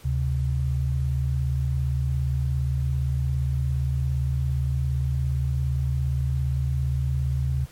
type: tone pair together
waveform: sine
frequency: 73.42 / 130.82 Hz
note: D2 / C3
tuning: 0 / 0 cents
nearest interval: minor seventh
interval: 1000 cents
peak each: -24 dBFS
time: 0.04-7.66 s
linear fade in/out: 20 ms
effects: pink hiss -51 dBFS RMS until 7.71 s + MP3 64 kbps